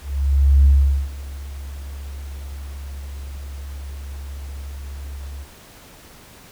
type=tone with ADSR envelope; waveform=sine; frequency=69.3 Hz; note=C#2; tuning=in tune; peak=-7 dBFS; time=0.01-5.46 s; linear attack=640 ms; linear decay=440 ms; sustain=-22 dB; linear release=42 ms; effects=tanh soft clip ceiling -5 dBFS + pink hiss -45 dBFS RMS until 6.51 s